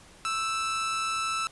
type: tone with amplitude modulation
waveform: sawtooth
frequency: 1318.5 Hz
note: E6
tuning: in tune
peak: -22 dBFS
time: 0.25-1.47 s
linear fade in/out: 0 ms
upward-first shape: sine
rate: 234 Hz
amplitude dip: 35%
effects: pink hiss -53 dBFS RMS until 1.51 s + resampled to 24000 Hz